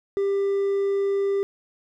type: tone with hard clipping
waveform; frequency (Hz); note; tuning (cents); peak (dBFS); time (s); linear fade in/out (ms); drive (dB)
triangle; 396.5; G4; +20; -21; 0.17-1.43; 0; 5
effects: none